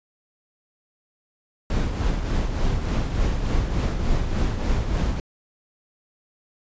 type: noise with tremolo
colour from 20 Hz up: brown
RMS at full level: -20 dBFS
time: 1.7-5.2 s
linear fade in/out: 2 ms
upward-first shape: triangle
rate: 3.4 Hz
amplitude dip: 55%
effects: resampled to 16000 Hz